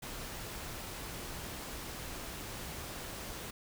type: noise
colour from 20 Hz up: pink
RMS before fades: -43 dBFS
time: 0.02-3.51 s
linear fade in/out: 10 ms
effects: none